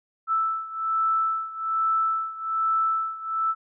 sine beating tone pair, 1318.5 / 1319.7 Hz, E6 / E6, 0 / +2 cents, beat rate 1.2 Hz, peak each -24 / -27 dBFS, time 0.27-3.55 s, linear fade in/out 50 ms, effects none

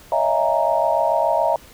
sine tone cluster, 560 / 631 / 678 / 825 / 932 Hz, C#5 / D#5 / E5 / G#5 / A#5, +18 / +24 / +49 / -12 / -1 cents, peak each -24 / -21 / -21 / -26 / -21 dBFS, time 0.12-1.56 s, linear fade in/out 2 ms, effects pink hiss -46 dBFS RMS until 1.73 s

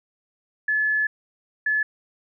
sine tone pair in turn, 1720 / 1720 Hz, A6 / A6, -40 / -40 cents, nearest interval unison, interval 0 cents, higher neither, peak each -19 dBFS, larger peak neither, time 0.68-1.07 / 1.66-1.83 s, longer first, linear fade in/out 5 ms, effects none

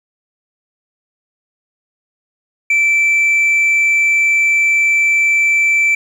sine tone, 2329 Hz, D7, 15 cents flat, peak -7 dBFS, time 2.7-5.95 s, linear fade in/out 5 ms, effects tanh soft clip ceiling -9 dBFS + 7-bit

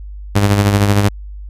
sawtooth tone with tremolo, 101.5 Hz, G#2, 39 cents flat, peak -4 dBFS, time 0.35-1.09 s, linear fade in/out 10 ms, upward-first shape sine, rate 13 Hz, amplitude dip 50%, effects added 50 Hz sine -27 dBFS peak until 1.49 s + resampled to 32000 Hz

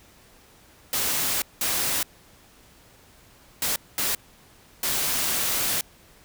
white noise bursts at uneven times, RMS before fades -25 dBFS, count 5, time 0.93-1.42 / 1.61-2.03 / 3.62-3.76 / 3.98-4.15 / 4.83-5.81 s, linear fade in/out 2 ms, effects pink hiss -54 dBFS RMS until 6.24 s

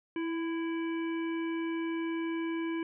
harmonic tone with a mistuned harmonic, 329.6 Hz, E4, in tune, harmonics 1 / 3 / 5 / 7 / 9, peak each -31 / -44 / -46 / -45 / -52 dBFS, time 0.16-2.83 s, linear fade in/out 2 ms, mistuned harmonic 3, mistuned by +27 cents, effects none

